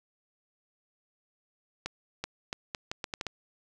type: accelerating click train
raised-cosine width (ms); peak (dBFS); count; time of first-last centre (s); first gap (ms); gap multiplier
0.2; -16; 9; 1.86-3.267; 380; 0.76
effects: none